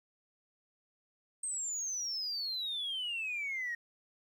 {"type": "exponential sweep", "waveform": "sine", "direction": "down", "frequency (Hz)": [8480, 1857], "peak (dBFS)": -33, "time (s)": [1.43, 3.75], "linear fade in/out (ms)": 5, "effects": ["tanh soft clip ceiling -31 dBFS", "11-bit"]}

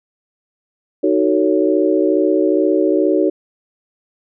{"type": "chord", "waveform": "sine", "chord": "D# half-diminished seventh", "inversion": "none", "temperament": "just", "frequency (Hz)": [311.1, 373.4, 448, 560], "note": ["D#4", "F#4", "A4", "C#5"], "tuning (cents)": [0, 16, 31, 18], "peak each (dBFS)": [-16, -16, -20, -19], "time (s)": [1.03, 3.3], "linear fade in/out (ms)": 10, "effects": []}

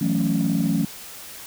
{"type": "chord", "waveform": "sine", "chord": "F# minor seventh", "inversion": "third", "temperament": "equal", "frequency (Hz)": [164.81, 185, 220, 277.2], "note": ["E3", "F#3", "A3", "C#4"], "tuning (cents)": [0, 0, 0, 0], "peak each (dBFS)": -23, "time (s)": [0.01, 0.85], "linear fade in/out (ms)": 5, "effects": ["tanh soft clip ceiling -13 dBFS", "white hiss -39 dBFS RMS until 1.46 s"]}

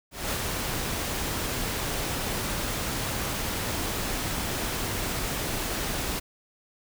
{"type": "noise with ADSR envelope", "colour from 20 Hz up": "pink", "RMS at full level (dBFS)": -28, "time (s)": [0.11, 6.2], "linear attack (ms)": 200, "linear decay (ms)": 55, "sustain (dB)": -2, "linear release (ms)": 14, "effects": []}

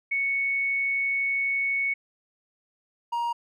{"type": "tone pair in turn", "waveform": ["sine", "triangle"], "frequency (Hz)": [2217, 943], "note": ["C#7", "A#5"], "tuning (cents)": [0, 20], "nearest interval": "octave + minor third", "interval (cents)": 1480, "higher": "first", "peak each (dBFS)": -23, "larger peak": "neither", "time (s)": [[0.11, 1.94], [3.12, 3.33]], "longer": "first", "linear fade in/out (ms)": 10, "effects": []}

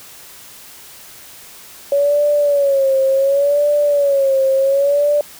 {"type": "tone with vibrato", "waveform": "sine", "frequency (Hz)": 560, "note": "C#5", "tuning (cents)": 18, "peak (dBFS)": -11, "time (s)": [1.92, 5.21], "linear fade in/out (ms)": 2, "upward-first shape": "sine", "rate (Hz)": 0.69, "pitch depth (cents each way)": 81, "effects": ["white hiss -39 dBFS RMS until 5.39 s"]}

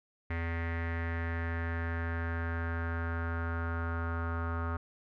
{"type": "tone with low-pass filter sweep", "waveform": "square", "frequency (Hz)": 83.6, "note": "E2", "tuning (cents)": 25, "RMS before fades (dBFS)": -34, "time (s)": [0.3, 4.77], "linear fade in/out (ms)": 5, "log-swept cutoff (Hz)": [2000, 1300], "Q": 5.6, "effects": []}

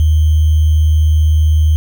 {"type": "tone with sample-and-hold", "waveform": "sine", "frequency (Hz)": 77.78, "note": "D#2", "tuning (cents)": 0, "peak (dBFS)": -7, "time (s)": [0, 1.76], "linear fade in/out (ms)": 0, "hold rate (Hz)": 3150, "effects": []}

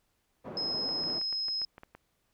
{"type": "band-pass noise", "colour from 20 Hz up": "pink", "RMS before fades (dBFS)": -42, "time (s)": [0.44, 1.2], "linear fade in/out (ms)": 20, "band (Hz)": [210, 730], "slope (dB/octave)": 12}
{"type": "tone", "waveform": "sine", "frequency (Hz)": 5130, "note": "E8", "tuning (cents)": -48, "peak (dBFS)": -30, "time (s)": [0.57, 1.65], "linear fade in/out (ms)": 2}
{"type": "clicks", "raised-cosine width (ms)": 0.5, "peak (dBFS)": -32, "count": 10, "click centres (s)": [0.89, 1.037, 1.101, 1.214, 1.327, 1.484, 1.617, 1.781, 1.834, 1.95]}
{"effects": ["pink hiss -75 dBFS RMS until 2.33 s"]}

